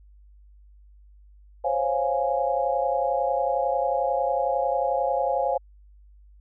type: chord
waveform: sine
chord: Db major seventh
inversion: third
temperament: equal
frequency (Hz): 523.3 / 554.4 / 698.5 / 830.6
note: C5 / Db5 / F5 / Ab5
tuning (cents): 0 / 0 / 0 / 0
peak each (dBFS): -27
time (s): 1.64-5.58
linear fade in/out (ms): 10
effects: added 50 Hz sine -49 dBFS peak until 6.4 s